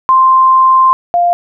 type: tone pair in turn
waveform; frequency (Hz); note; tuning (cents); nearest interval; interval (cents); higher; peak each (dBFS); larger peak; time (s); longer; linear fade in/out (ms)
sine; 1046.5 / 698.5; C6 / F5; 0 / 0; perfect fifth; 700; first; -4 / -7; first; 0.09-0.93 / 1.14-1.33; first; 0
effects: none